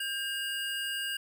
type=tone pair together; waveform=square; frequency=1600 / 2851 Hz; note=G6 / F7; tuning=+35 / +35 cents; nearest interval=minor seventh; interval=1000 cents; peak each=-36 / -35 dBFS; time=0-1.17 s; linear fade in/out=5 ms; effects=none